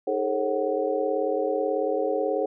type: tone cluster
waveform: sine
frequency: 313 / 411.7 / 450 / 540 / 745 Hz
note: D#4 / G#4 / A4 / C#5 / F#5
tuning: +10 / -15 / +39 / -45 / +12 cents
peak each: -32 / -28 / -29 / -27 / -32 dBFS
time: 0.07-2.46 s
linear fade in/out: 5 ms
effects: none